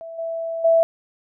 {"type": "tone with level steps", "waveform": "sine", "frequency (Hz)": 660, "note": "E5", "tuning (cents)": 2, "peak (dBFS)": [-32, -24, -12], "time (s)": [0.01, 0.83], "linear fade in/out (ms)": 0, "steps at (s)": [0.18, 0.64], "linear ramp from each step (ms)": 10, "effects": []}